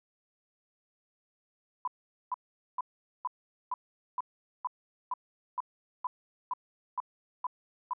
sine tone bursts, 1000 Hz, B5, 21 cents sharp, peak -29 dBFS, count 14, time 1.85-7.934 s, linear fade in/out 2 ms, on 26 ms, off 440 ms, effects none

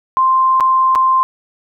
sine tone with dropouts, 1046.5 Hz, C6, in tune, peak -9 dBFS, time 0.17-1.23 s, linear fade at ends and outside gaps 0 ms, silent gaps 0.6-0.607 / 0.951-0.957 s, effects none

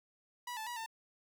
sawtooth tone with pitch steps, 975 / 877 / 967 / 898 Hz, B5 / A5 / B5 / A5, -23 / -6 / -37 / +35 cents, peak -36 dBFS, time 0.47-0.862 s, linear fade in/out 5 ms, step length 98 ms, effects none

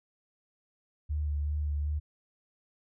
sine tone with vibrato, 74 Hz, D2, 14 cents sharp, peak -28 dBFS, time 1.09-2 s, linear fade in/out 20 ms, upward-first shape sine, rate 2.6 Hz, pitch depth 25 cents each way, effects none

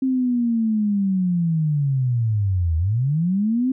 sine linear two-way sweep, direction down then up, 265.6 to 78 to 265.6 Hz, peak -17 dBFS, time 0.02-3.72 s, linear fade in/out 5 ms, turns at 2.77 s, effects none

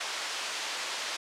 white band-pass noise, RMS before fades -35 dBFS, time 0-1.17 s, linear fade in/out 10 ms, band 550 to 5100 Hz, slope 12 dB/octave, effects low-pass 9000 Hz 12 dB/octave

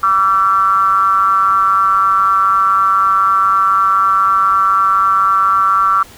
triangle ring-modulated tone, 98 Hz, G2, in tune, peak -4 dBFS, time 0.03-6.03 s, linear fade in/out 5 ms, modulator 1250 Hz, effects pink hiss -39 dBFS RMS until 6.17 s

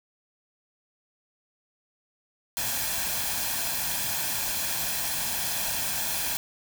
white noise with comb filter, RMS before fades -29 dBFS, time 2.57-6.37 s, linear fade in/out 0 ms, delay 1.2 ms, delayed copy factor +0.55, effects none

